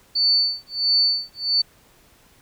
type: tone with tremolo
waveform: sine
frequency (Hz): 4500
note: C#8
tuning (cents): +25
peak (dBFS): -14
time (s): 0.15-1.62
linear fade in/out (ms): 10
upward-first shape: sine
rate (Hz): 1.5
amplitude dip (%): 100
effects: pink hiss -55 dBFS RMS until 2.41 s